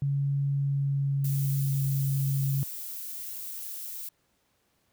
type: tone with pitch glide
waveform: sine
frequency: 140 to 137.36 Hz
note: C#3 to C#3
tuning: +18 to -15 cents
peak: -24 dBFS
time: 0.02-2.63 s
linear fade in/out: 0 ms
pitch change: -33 cents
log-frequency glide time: 0.5-2.15 s
type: noise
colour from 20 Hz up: violet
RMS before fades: -38 dBFS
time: 1.24-4.09 s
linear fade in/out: 5 ms
effects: pink hiss -71 dBFS RMS until 4.92 s + high-pass 60 Hz 12 dB/octave